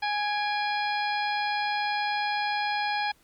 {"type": "harmonic tone with a mistuned harmonic", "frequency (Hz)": 830.6, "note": "G#5", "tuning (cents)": 0, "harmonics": [1, 2, 3, 4, 5, 6], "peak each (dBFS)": [-27, -32, -34, -38, -38, -40], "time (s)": [0.02, 3.12], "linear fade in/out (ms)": 10, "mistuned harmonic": 3, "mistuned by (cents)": -64, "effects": ["pink hiss -62 dBFS RMS until 3.23 s", "MP3 96 kbps"]}